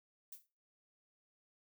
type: noise with exponential decay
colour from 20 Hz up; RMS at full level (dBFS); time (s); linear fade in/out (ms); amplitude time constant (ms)
violet; -45; 0.32-0.47; 5; 31
effects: noise-tail reverb RT60 0.3 s tail -17 dB re dry